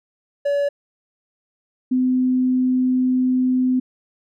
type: tone pair in turn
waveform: triangle / sine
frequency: 570 / 254.9 Hz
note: C#5 / C4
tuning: +48 / -45 cents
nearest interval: octave + major second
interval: 1393 cents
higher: first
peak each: -15 / -15 dBFS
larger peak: neither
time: 0.45-0.69 / 1.91-3.8 s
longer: second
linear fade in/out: 10 ms
effects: none